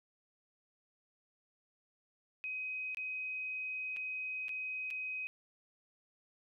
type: tone with dropouts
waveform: sine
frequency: 2521 Hz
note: D#7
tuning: 22 cents sharp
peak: -37 dBFS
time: 2.44-5.27 s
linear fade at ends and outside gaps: 0 ms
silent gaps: 2.947-2.971 / 3.964-3.969 / 4.483-4.492 / 4.904-4.909 s
effects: none